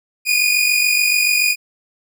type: tone pair together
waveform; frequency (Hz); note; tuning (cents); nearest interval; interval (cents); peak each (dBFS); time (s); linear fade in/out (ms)
sawtooth; 2433 / 2480; D#7 / D#7; -39 / -6; unison; 33; -13; 0.25-1.56; 50
effects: none